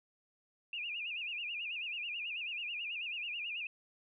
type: tone with vibrato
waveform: sine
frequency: 2622 Hz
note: E7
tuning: 10 cents flat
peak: -37 dBFS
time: 0.73-3.67 s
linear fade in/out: 2 ms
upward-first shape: sine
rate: 9.2 Hz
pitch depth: 160 cents each way
effects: none